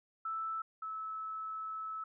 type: tone pair in turn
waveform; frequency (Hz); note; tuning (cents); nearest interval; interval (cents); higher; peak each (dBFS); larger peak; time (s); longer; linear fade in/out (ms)
sine; 1318.5 / 1302.6; E6 / E6; 0 / -21; unison; 21; first; -35 / -38; first; 0.25-0.62 / 0.82-2.04; second; 5
effects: none